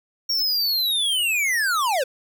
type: linear sweep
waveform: square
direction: down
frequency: 5588 to 480.9 Hz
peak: -20 dBFS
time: 0.29-2.04 s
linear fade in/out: 10 ms
effects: none